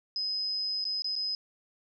sine tone with dropouts, 5050 Hz, D#8, 25 cents sharp, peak -29 dBFS, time 0.16-1.35 s, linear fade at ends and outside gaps 1 ms, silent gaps 0.842-0.852 / 1.021-1.044 / 1.155-1.162 s, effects none

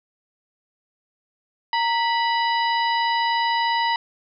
harmonic tone with a mistuned harmonic, 983 Hz, B5, 8 cents flat, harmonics 1 / 2 / 3 / 4 / 5, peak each -20 / -26 / -30 / -32 / -34 dBFS, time 1.73-3.96 s, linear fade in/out 2 ms, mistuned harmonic 1, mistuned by -99 cents, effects none

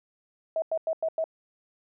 sine tone bursts, 644 Hz, E5, 41 cents flat, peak -24 dBFS, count 5, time 0.56-1.241 s, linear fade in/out 2 ms, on 61 ms, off 94 ms, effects none

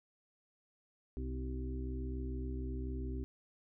harmonic tone with a mistuned harmonic, 64.1 Hz, C2, 35 cents flat, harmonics 1 / 2 / 4 / 5 / 6, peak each -38 / -47 / -45 / -50 / -48 dBFS, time 1.17-3.24 s, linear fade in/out 0 ms, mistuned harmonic 5, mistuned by -16 cents, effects none

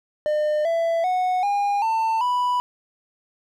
triangle tone with pitch steps, 604 / 666.3 / 735.1 / 810.9 / 894.6 / 986.9 Hz, D5 / E5 / F#5 / G#5 / A5 / B5, +48 / +18 / -11 / -42 / +28 / -2 cents, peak -17 dBFS, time 0.26-2.6 s, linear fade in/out 0 ms, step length 390 ms, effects none

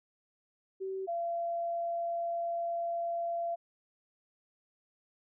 sine tone pair in turn, 382.8 / 682.1 Hz, G4 / F5, -41 / -41 cents, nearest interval minor seventh, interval 1000 cents, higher second, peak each -34 / -31 dBFS, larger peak second, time 0.8-1.07 / 1.07-3.56 s, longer second, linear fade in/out 20 ms, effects none

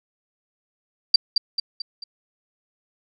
sine tone with echo, 4699 Hz, D8, in tune, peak -8 dBFS, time 1.14-1.16 s, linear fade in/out 5 ms, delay 220 ms, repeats 4, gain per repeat -6 dB, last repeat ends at 2.04 s, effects none

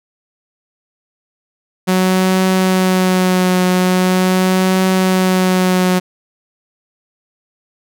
sawtooth tone with vibrato, 185 Hz, F#3, in tune, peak -7 dBFS, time 1.87-6 s, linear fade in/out 20 ms, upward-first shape triangle, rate 0.42 Hz, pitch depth 25 cents each way, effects none

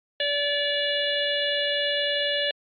harmonic tone, 577 Hz, D5, 31 cents flat, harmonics 1 / 3 / 4 / 5 / 6 / 7, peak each -27 / -29 / -38 / -28 / -29 / -34 dBFS, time 0.2-2.51 s, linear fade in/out 2 ms, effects MP3 32 kbps

